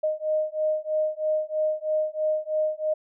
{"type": "beating tone pair", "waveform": "sine", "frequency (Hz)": [617, 620.1], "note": ["D#5", "D#5"], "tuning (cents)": [-15, -6], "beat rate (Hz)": 3.1, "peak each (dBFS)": -26, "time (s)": [0.03, 2.94], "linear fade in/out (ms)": 10, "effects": []}